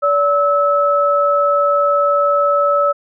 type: tone pair together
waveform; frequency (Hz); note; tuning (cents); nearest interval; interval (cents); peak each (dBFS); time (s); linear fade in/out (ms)
sine; 575.2 / 1301; D5 / E6; -36 / -23; octave + major second; 1413; -14; 0.02-2.93; 20
effects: none